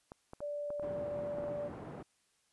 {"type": "clicks", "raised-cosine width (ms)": 1, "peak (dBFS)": -32, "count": 9, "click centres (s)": [0.119, 0.334, 0.405, 0.704, 0.797, 1.191, 1.385, 1.44, 1.482]}
{"type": "tone", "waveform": "sine", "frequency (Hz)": 584, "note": "D5", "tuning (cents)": -10, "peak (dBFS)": -36, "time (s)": [0.41, 1.69], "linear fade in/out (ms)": 20}
{"type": "band-pass noise", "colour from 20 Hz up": "pink", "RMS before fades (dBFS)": -46, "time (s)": [0.82, 2.03], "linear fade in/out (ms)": 10, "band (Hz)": [120, 840], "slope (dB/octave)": 12}
{"effects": ["white hiss -74 dBFS RMS until 2.52 s", "resampled to 24000 Hz"]}